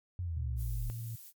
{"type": "linear sweep", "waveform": "sine", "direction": "down", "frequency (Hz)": [92.3, 39.43], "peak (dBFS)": -33, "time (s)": [0.19, 0.9], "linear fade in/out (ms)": 0}
{"type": "tone with pitch glide", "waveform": "sine", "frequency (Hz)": [116.8, 114.46], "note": ["A#2", "A#2"], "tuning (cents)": [4, -31], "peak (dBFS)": -37, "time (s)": [0.36, 1.16], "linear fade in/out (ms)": 10, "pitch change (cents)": -35, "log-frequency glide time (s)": [0.87, 1]}
{"type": "noise", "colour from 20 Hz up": "violet", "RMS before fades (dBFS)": -50, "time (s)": [0.56, 1.33], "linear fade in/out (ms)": 50}
{"effects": ["MP3 96 kbps"]}